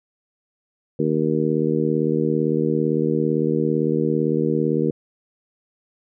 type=harmonic tone; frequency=77.78 Hz; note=D#2; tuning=in tune; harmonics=2 / 3 / 4 / 5 / 6; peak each=-24 / -24 / -24 / -24 / -24 dBFS; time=0.99-4.91 s; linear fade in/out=5 ms; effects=none